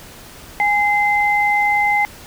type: tone pair together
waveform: sine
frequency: 825 / 2070 Hz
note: G#5 / C7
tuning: -12 / -19 cents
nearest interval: octave + major third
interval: 1593 cents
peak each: -16 dBFS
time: 0.6-2.05 s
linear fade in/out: 0 ms
effects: pink hiss -39 dBFS RMS until 2.26 s